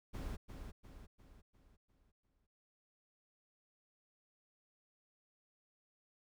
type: noise with echo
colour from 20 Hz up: brown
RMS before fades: -42 dBFS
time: 0.13-0.37 s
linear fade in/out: 20 ms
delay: 350 ms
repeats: 6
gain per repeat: -6 dB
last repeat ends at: 2.47 s
effects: none